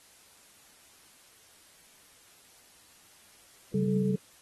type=tone cluster; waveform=sine; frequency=136 / 192.5 / 432.4 Hz; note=C#3 / G3 / A4; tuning=-33 / -31 / -30 cents; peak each=-31 / -26 / -31 dBFS; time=3.74-4.16 s; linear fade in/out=5 ms; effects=white hiss -58 dBFS RMS until 4.41 s + AAC 32 kbps